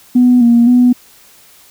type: tone with pitch steps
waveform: sine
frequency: 247.6 / 235.9 / 246.7 Hz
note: B3 / A#3 / B3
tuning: +5 / +21 / -2 cents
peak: -4 dBFS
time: 0.15-0.93 s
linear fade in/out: 10 ms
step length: 260 ms
effects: tanh soft clip ceiling 0 dBFS + white hiss -44 dBFS RMS until 1.7 s